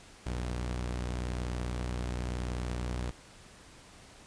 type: tone pair together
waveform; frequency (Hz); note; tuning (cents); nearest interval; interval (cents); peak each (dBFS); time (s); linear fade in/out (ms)
sawtooth; 60.9 / 96.34; B1 / G2; -24 / -30; minor sixth; 794; -29 / -39; 0.26-3.11; 5
effects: pink hiss -54 dBFS RMS until 4.26 s + resampled to 22050 Hz